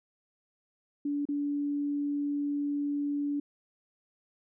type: tone with dropouts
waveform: sine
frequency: 288.1 Hz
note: D4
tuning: 33 cents flat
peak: -28 dBFS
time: 1.05-3.4 s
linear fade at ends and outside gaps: 5 ms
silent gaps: 1.254-1.287 s
effects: none